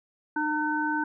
harmonic tone, 303.2 Hz, D#4, 45 cents flat, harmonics 1 / 3 / 5, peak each -29 / -29 / -29 dBFS, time 0.36-1.04 s, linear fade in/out 5 ms, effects none

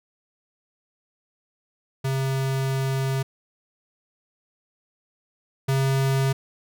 square tone pair in turn, 134.1 / 134.88 Hz, C3 / C#3, +43 / -47 cents, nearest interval unison, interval 10 cents, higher second, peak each -23 / -20 dBFS, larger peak second, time 2.04-3.23 / 5.68-6.33 s, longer first, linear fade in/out 10 ms, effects none

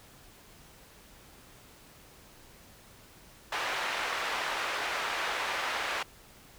white band-pass noise, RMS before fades -33 dBFS, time 3.52-6.03 s, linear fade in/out 5 ms, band 610 to 2100 Hz, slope 12 dB/octave, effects pink hiss -55 dBFS RMS until 6.58 s

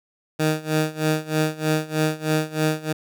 15% pulse tone with tremolo, 155.5 Hz, D#3, 1 cent flat, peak -11 dBFS, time 0.39-2.93 s, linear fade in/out 10 ms, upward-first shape sine, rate 3.2 Hz, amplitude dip 90%, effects none

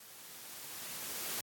white noise with level ramp, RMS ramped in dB -54 to -38 dBFS, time 0-1.41 s, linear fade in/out 5 ms, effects high-pass 100 Hz 12 dB/octave + AAC 64 kbps

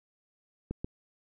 clicks, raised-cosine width 3 ms, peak -21 dBFS, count 2, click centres 0.71 / 0.845 s, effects none

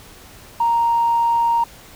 triangle tone with tanh clipping, 932.3 Hz, A#5, in tune, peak -14 dBFS, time 0.6-1.64 s, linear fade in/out 5 ms, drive 4 dB, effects pink hiss -43 dBFS RMS until 1.95 s

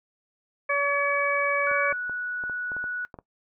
harmonic tone, 568 Hz, C#5, 42 cents sharp, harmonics 1 / 2 / 3 / 4, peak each -27 / -27 / -27 / -27 dBFS, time 0.69-1.93 s, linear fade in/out 10 ms
sine tone, 1471 Hz, F#6, 11 cents flat, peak -28 dBFS, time 1.67-3.05 s, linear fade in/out 0 ms
clicks, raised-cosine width 1 ms, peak -27 dBFS, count 10, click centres 1.714 / 1.926 / 2.096 / 2.438 / 2.497 / 2.718 / 2.766 / 2.841 / 3.142 / 3.188 s
effects noise-tail reverb RT60 0.1 s tail -19 dB re dry

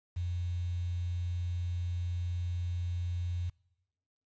sine tone with quantisation, 87.9 Hz, F2, 12 cents sharp, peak -31 dBFS, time 0.16-3.5 s, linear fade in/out 10 ms, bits 9, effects noise-tail reverb RT60 1.0 s tail -25 dB re dry + resampled to 16000 Hz

